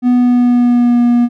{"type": "tone with pitch glide", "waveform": "triangle", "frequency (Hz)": [246.9, 240.1], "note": ["B3", "B3"], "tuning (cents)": [0, -49], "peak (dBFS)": -5, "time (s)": [0.02, 1.29], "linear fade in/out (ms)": 50, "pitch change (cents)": -49, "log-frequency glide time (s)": [0.12, 1.01], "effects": []}